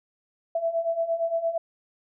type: beating tone pair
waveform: sine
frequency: 659.3 / 668 Hz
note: E5 / E5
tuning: 0 / +23 cents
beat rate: 8.7 Hz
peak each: -29 / -25 dBFS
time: 0.55-1.58 s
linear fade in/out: 5 ms
effects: none